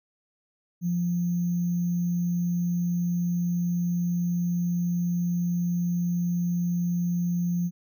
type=tone with sample-and-hold; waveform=sine; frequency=174.61 Hz; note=F3; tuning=in tune; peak=-23 dBFS; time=0.81-7.71 s; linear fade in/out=50 ms; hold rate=6300 Hz; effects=none